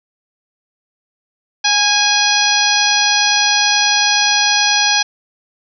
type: harmonic tone with a mistuned harmonic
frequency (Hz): 830.6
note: G#5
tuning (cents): 0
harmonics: 1 / 2 / 3 / 4 / 5 / 6 / 7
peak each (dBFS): -19 / -19 / -19 / -19 / -19 / -19 / -19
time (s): 1.64-5.03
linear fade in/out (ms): 10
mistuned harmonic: 2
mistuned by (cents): -24
effects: none